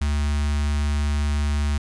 square tone with notch filter, 72.7 Hz, D2, 17 cents flat, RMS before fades -22 dBFS, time 0.01-1.78 s, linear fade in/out 5 ms, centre 470 Hz, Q 0.6, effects resampled to 22050 Hz + 10-bit

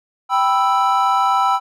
triangle chord, E minor, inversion first, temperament equal, 784 / 987.8 / 1318.5 Hz, G5 / B5 / E6, 0 / 0 / 0 cents, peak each -16 dBFS, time 0.29-1.6 s, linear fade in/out 50 ms, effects none

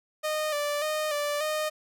sawtooth tone with vibrato, 600 Hz, D5, 37 cents sharp, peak -23 dBFS, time 0.23-1.7 s, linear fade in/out 20 ms, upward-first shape square, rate 1.7 Hz, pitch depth 43 cents each way, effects none

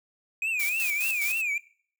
triangle tone with vibrato, 2476 Hz, D#7, 9 cents flat, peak -24 dBFS, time 0.42-1.58 s, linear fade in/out 2 ms, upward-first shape triangle, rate 3.4 Hz, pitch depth 180 cents each way
blue noise with tremolo, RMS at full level -32 dBFS, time 0.59-1.42 s, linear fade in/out 10 ms, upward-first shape square, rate 4.8 Hz, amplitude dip 60%
effects noise-tail reverb RT60 0.5 s tail -20 dB re dry

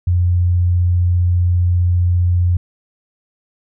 sine tone, 88.5 Hz, F2, 23 cents sharp, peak -11 dBFS, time 0.07-2.57 s, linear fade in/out 5 ms, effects none

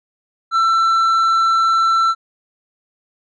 sine tone with tanh clipping, 1339 Hz, E6, 27 cents sharp, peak -13 dBFS, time 0.51-2.15 s, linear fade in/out 50 ms, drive 6 dB, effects none

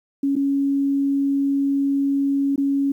sine tone with dropouts, 277.8 Hz, C#4, 4 cents sharp, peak -17 dBFS, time 0.23-2.92 s, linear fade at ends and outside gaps 5 ms, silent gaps 0.356-0.363 / 2.56-2.578 s, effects 9-bit

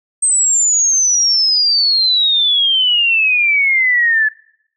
sine exponential sweep, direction down, 8372 to 1714 Hz, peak -10 dBFS, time 0.22-4.29 s, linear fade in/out 10 ms, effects noise-tail reverb RT60 0.7 s tail -23 dB re dry

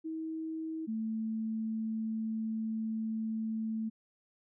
sine tone pair in turn, 320 / 221.2 Hz, D#4 / A3, +49 / +9 cents, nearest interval tritone, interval 640 cents, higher first, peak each -35 / -32 dBFS, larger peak second, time 0.04-0.87 / 0.87-3.9 s, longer second, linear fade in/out 20 ms, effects none

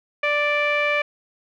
sawtooth tone with low-pass filter, 587.3 Hz, D5, in tune, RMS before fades -21 dBFS, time 0.23-1.02 s, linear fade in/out 5 ms, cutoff 2300 Hz, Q 5, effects none

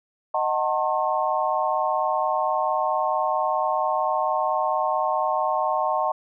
sine chord, D# diminished seventh, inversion none, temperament just, 622.3 / 746.7 / 896 / 1075.3 Hz, D#5 / F#5 / A5 / C6, 0 / +16 / +31 / +47 cents, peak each -26 dBFS, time 0.34-6.12 s, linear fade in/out 5 ms, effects none

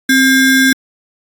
square ring-modulated tone, 932.3 Hz, A#5, in tune, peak -5 dBFS, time 0.09-0.73 s, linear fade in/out 5 ms, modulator 669 Hz, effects AAC 64 kbps

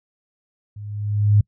sine tone with level ramp, 103.83 Hz, G#2, in tune, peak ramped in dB -33 to -9 dBFS, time 0.76-1.41 s, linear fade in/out 5 ms, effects noise-tail reverb RT60 0.1 s tail -26 dB re dry

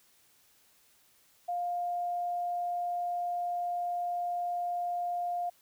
sine tone, 704 Hz, F5, 14 cents sharp, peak -30 dBFS, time 1.48-5.5 s, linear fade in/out 10 ms, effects white hiss -65 dBFS RMS until 5.61 s

